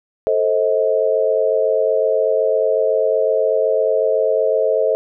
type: chord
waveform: sine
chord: A diminished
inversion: none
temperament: just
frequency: 440 / 528 / 633.6 Hz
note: A4 / C5 / Eb5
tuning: 0 / +16 / +31 cents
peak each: -18 dBFS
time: 0.27-4.95 s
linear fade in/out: 0 ms
effects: none